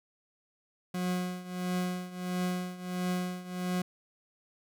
40% pulse tone with tremolo, 180.9 Hz, F#3, 39 cents flat, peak -27 dBFS, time 0.94-3.82 s, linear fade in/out 5 ms, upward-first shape triangle, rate 1.5 Hz, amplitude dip 85%, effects none

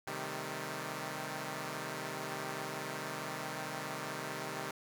5% pulse chord, A half-diminished seventh, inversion first, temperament equal, 130.81 / 155.56 / 196 / 220 Hz, C3 / Eb3 / G3 / A3, 0 / 0 / 0 / 0 cents, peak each -32 / -31 / -34 / -36 dBFS, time 0.07-4.71 s, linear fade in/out 2 ms, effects none

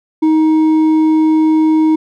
sine tone with hard clipping, 314.2 Hz, D#4, 17 cents sharp, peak -9 dBFS, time 0.22-1.96 s, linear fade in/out 10 ms, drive 4 dB, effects none

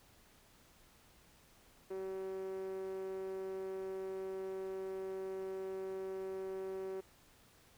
5% pulse tone with band-pass filter, 190.4 Hz, F#3, 50 cents sharp, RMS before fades -42 dBFS, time 1.9-7.01 s, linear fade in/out 10 ms, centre 390 Hz, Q 5.2, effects pink hiss -65 dBFS RMS until 7.77 s

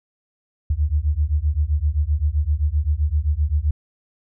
sine beating tone pair, 71.1 / 78.8 Hz, C#2 / D#2, +45 / +23 cents, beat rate 7.7 Hz, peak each -20 dBFS, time 0.7-3.71 s, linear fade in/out 5 ms, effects none

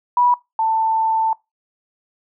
sine tone pair in turn, 976 / 889.2 Hz, B5 / A5, -21 / +18 cents, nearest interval major second, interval 161 cents, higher first, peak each -12 / -15 dBFS, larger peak first, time 0.17-0.34 / 0.59-1.33 s, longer second, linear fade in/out 2 ms, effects noise-tail reverb RT60 0.2 s tail -21 dB re dry

